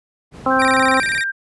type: noise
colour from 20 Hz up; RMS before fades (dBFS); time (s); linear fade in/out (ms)
brown; -30; 0.31-1.22; 50
type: harmonic tone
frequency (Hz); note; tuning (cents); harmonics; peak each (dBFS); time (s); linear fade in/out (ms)
262.7; C4; +7; 1 / 2 / 3 / 4 / 5; -20 / -20 / -20 / -20 / -20; 0.46-1; 2
type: tone with pitch glide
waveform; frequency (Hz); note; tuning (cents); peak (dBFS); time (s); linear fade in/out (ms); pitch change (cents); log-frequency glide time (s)
sine; 1568 to 1585.3; G6 to G6; 0 to +19; -19; 0.5-1.32; 20; +19; 0.74-1.2
type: tone with vibrato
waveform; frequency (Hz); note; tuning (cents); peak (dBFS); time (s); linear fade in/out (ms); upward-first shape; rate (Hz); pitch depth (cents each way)
35% pulse; 2093; C7; 0; -19; 0.59-1.24; 10; square; 17; 210
effects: high-pass 100 Hz 12 dB/octave + resampled to 24000 Hz